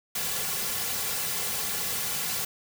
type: noise with comb filter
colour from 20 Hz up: white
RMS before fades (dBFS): -30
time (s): 0.15-2.45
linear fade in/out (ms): 5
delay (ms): 3.2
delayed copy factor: -0.85
effects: none